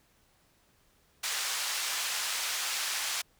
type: band-pass noise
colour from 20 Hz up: white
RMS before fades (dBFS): -33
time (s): 1.23-3.22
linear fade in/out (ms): 10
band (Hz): 960 to 7200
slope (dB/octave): 12
effects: pink hiss -67 dBFS RMS until 3.39 s